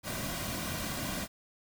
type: noise with comb filter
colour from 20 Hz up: pink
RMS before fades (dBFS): -36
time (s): 0.03-1.28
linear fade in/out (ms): 50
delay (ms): 2.3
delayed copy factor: -0.6
effects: none